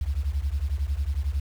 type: beating tone pair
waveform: sine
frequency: 64.7 / 75.7 Hz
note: C2 / D#2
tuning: -19 / -47 cents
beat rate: 11 Hz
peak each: -26 / -26 dBFS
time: 0.01-1.4 s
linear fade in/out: 5 ms
effects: tanh soft clip ceiling -18 dBFS + 8-bit